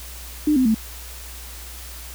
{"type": "tone with pitch steps", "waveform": "sine", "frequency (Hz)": [301.1, 257.6, 220.4], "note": ["D4", "C4", "A3"], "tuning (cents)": [43, -27, 3], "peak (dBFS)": -14, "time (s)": [0.47, 0.746], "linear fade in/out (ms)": 5, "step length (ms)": 92, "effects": ["added 60 Hz sine -37 dBFS peak until 2.14 s", "white hiss -39 dBFS RMS until 2.14 s"]}